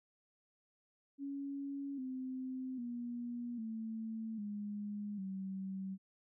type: tone with pitch steps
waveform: sine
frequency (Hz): 278.9 / 258.7 / 240 / 222.6 / 206.5 / 191.6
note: C#4 / C4 / B3 / A3 / G#3 / G3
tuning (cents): +11 / -19 / -49 / +20 / -10 / -39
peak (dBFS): -39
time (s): 1.18-5.98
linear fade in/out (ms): 50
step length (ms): 800
effects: none